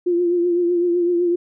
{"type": "tone with vibrato", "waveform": "sine", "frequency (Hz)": 349.2, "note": "F4", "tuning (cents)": 0, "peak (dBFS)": -15, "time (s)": [0.06, 1.36], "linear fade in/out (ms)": 10, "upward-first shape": "triangle", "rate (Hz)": 7.9, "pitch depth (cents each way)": 47, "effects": []}